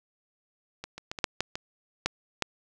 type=clicks; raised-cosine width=0.2 ms; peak=-20 / -23 / -17 / -18 / -6 / -9 / -16 / -8 / -9 dBFS; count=9; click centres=0.84 / 0.98 / 1.115 / 1.188 / 1.242 / 1.406 / 1.555 / 2.06 / 2.423 s; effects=none

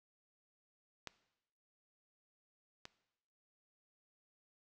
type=clicks; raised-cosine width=0.2 ms; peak=-25 / -29 dBFS; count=2; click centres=1.073 / 2.854 s; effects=noise-tail reverb RT60 0.9 s tail -18 dB re dry

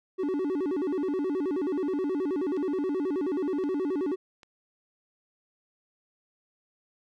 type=tone with vibrato; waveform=triangle; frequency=329.6 Hz; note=E4; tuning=in tune; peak=-24 dBFS; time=0.18-4.16 s; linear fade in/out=20 ms; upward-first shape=square; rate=9.4 Hz; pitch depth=230 cents each way
type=clicks; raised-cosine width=0.2 ms; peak=-33 dBFS; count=3; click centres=2.566 / 3.639 / 4.432 s
effects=none

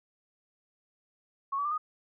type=tone with pitch steps; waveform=sine; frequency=1100 / 1144.7 / 1191.3 / 1239.7 Hz; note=C#6 / D6 / D6 / D#6; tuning=-14 / -45 / +24 / -7 cents; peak=-28 dBFS; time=1.52-1.78 s; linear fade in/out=10 ms; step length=65 ms; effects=none

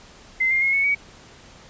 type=tone with pitch steps; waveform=sine; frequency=2068 / 2114 / 2161 / 2209 / 2258 Hz; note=C7 / C7 / C#7 / C#7 / C#7; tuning=-21 / +17 / -45 / -7 / +31 cents; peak=-17 dBFS; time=0.4-0.95 s; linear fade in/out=10 ms; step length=110 ms; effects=pink hiss -47 dBFS RMS until 1.69 s + resampled to 16000 Hz

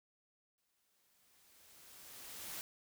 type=noise with exponential growth; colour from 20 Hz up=white; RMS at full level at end=-44 dBFS; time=0.58-2.61 s; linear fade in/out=0 ms; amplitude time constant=440 ms; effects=none

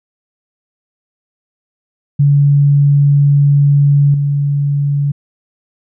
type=tone with level steps; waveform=sine; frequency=142.7 Hz; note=D3; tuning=49 cents flat; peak=-6 / -11 dBFS; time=2.19-5.12 s; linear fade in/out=10 ms; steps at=4.14 s; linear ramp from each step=2 ms; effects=none

